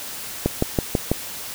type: click train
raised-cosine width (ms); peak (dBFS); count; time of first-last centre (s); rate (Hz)
2; -4; 5; 0.46-1.116; 6.1
effects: white hiss -33 dBFS RMS until 1.54 s